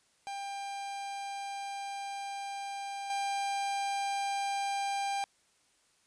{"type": "tone with level steps", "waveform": "45% pulse", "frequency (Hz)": 796, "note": "G5", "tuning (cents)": 26, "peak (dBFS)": [-37, -31], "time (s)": [0.27, 5.24], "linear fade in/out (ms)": 0, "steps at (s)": 3.1, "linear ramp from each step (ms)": 2, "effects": ["white hiss -69 dBFS RMS until 6.06 s", "resampled to 22050 Hz"]}